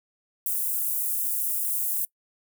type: high-pass noise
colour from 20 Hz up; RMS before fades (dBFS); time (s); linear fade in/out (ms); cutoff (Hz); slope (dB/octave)
white; -27; 0.46-2.05; 2; 9700; 24
effects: noise-tail reverb RT60 0.1 s tail -23 dB re dry